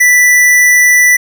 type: tone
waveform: square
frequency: 1975.5 Hz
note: B6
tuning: in tune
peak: -5 dBFS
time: 0-1.17 s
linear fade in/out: 10 ms
effects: none